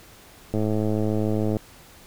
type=click train; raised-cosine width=2 ms; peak=-12 dBFS; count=111; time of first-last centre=0.54-1.568 s; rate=107 Hz; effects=pink hiss -49 dBFS RMS until 2.06 s